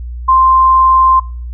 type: tone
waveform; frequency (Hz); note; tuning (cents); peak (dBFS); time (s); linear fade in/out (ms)
sine; 1046.5; C6; 0; -5; 0.28-1.2; 10
effects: noise-tail reverb RT60 0.5 s tail -24 dB re dry + added 60 Hz sine -21 dBFS peak until 1.53 s